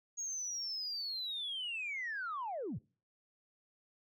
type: linear sweep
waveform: sine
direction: down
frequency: 6645 to 71.3 Hz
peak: -36 dBFS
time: 0.17-2.79 s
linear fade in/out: 20 ms
effects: noise-tail reverb RT60 0.4 s tail -25 dB re dry + tanh soft clip ceiling -33 dBFS